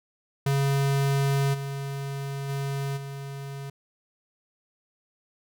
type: tone with level steps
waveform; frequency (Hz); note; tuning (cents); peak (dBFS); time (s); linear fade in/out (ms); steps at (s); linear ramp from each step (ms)
square; 138.59; C#3; 0; -22 / -31 / -28 / -35; 0.46-3.7; 5; 1.53 / 2.48 / 2.96; 20
effects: none